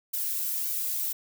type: noise with flanger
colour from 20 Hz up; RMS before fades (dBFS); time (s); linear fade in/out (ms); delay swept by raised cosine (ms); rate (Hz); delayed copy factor
violet; -30; 0.13-1.13; 10; 1.3 to 2.8; 1.8; +0.85
effects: none